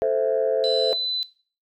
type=chord; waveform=sine; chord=A minor; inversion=none; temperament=equal; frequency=440 / 523.3 / 659.3 Hz; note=A4 / C5 / E5; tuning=0 / 0 / 0 cents; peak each=-22 dBFS; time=0.02-0.93 s; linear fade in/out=0 ms
type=tone; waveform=sine; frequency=4008 Hz; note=B7; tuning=25 cents sharp; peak=-23 dBFS; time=0.64-1.23 s; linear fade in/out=0 ms
effects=noise-tail reverb RT60 0.4 s tail -17 dB re dry + tanh soft clip ceiling -12 dBFS